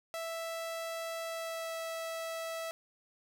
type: tone with pitch glide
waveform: sawtooth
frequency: 659.3 to 655.1 Hz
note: E5 to E5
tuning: 0 to -11 cents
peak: -33 dBFS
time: 0.14-2.71 s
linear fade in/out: 0 ms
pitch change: -11 cents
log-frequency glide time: 1.23-1.76 s
effects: none